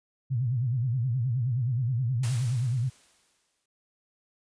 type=tone with vibrato; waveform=sine; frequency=123.3 Hz; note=B2; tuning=2 cents flat; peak=-24 dBFS; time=0.3-2.9 s; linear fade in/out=20 ms; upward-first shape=sine; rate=9.5 Hz; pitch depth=160 cents each way
type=noise with exponential decay; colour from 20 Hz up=white; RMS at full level=-37 dBFS; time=2.23-3.66 s; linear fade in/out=5 ms; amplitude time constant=310 ms
effects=resampled to 22050 Hz